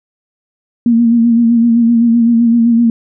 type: tone with vibrato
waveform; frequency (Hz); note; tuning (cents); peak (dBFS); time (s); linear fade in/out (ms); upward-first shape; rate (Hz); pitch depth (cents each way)
sine; 233.1; A#3; 0; -6; 0.86-2.9; 2; sine; 7.8; 40
effects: none